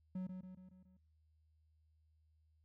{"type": "tone with echo", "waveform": "triangle", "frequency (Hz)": 185, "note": "F#3", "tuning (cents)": 0, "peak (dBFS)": -37, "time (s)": [0.15, 0.27], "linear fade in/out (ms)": 5, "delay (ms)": 140, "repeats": 5, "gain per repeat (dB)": -5, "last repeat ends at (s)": 0.97, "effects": ["noise-tail reverb RT60 0.5 s tail -24 dB re dry", "added 78 Hz sine -70 dBFS peak until 2.64 s"]}